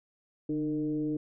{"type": "tone with frequency modulation", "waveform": "sine", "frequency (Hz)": 303.1, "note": "D#4", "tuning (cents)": -45, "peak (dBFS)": -28, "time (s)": [0.49, 1.17], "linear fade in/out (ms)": 5, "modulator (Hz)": 156, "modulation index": 0.64, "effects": []}